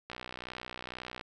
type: click train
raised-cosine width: 0.3 ms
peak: -24 dBFS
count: 70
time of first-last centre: 0.1-1.211 s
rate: 62.1 Hz
effects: none